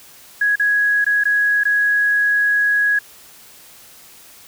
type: tone with dropouts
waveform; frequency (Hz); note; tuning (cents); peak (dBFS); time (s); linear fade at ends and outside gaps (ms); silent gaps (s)
sine; 1665; G#6; +4; -13; 0.41-2.99; 5; 0.557-0.596 / 1.045-1.064 / 1.238-1.253 / 1.636-1.652
effects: white hiss -44 dBFS RMS until 4.47 s